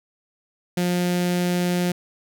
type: tone with notch filter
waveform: sawtooth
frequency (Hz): 177.5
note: F3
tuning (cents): +28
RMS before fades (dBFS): -22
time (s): 0.77-1.92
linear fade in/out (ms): 5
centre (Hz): 1100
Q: 1.6
effects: none